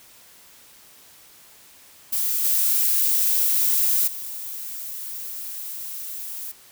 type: noise with level steps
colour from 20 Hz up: violet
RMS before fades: -23 / -20 / -33 dBFS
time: 2.12-6.52 s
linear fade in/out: 10 ms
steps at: 2.44 / 4.07 s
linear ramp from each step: 10 ms
effects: white hiss -50 dBFS RMS until 6.71 s